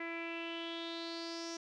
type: tone with low-pass filter sweep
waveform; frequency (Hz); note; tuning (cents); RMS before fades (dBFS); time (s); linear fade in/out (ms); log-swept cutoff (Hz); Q
sawtooth; 333.7; E4; +21; -42; 0-1.57; 5; 2100 to 5800; 6.4
effects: none